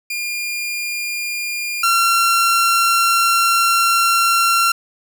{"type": "tone pair in turn", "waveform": "sawtooth", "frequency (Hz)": [2411, 1365.7], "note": ["D7", "F6"], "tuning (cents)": [45, -39], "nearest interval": "minor seventh", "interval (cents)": 984, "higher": "first", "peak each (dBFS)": [-18, -9], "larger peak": "second", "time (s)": [[0.1, 1.83], [1.83, 4.72]], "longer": "second", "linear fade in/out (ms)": 5, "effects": ["8-bit"]}